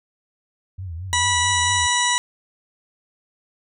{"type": "tone with vibrato", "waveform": "sine", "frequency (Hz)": 88, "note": "F2", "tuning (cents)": 14, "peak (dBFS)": -28, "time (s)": [0.78, 1.87], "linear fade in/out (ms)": 10, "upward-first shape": "triangle", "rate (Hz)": 4.5, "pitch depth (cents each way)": 180}
{"type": "harmonic tone", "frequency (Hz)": 977, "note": "B5", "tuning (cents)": -19, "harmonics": [1, 2, 3, 4, 6, 7, 8, 9], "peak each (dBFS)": [-22, -23, -27, -24, -27, -29, -30, -29], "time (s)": [1.13, 2.18], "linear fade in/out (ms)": 0}
{"effects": []}